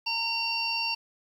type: harmonic tone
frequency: 916 Hz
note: A#5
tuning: 31 cents flat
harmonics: 1 / 3 / 5 / 6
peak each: -34 / -30 / -31 / -37 dBFS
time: 0.06-0.95 s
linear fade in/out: 10 ms
effects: 9-bit